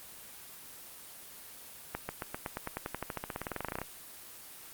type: accelerating click train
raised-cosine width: 0.5 ms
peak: -19 dBFS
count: 27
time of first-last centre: 1.95-3.816 s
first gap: 140 ms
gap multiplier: 0.94
effects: white hiss -49 dBFS RMS until 4.73 s + Opus 24 kbps